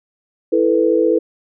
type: chord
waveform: sine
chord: E suspended fourth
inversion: none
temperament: just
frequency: 329.6 / 439.5 / 494.4 Hz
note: E4 / A4 / B4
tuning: 0 / -2 / +2 cents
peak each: -16 dBFS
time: 0.52-1.19 s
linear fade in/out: 10 ms
effects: none